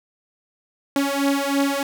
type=beating tone pair; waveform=sawtooth; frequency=277.2 / 280.3 Hz; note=C#4 / C#4; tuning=0 / +19 cents; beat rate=3.1 Hz; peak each=-18 / -18 dBFS; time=0.96-1.83 s; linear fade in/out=2 ms; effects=none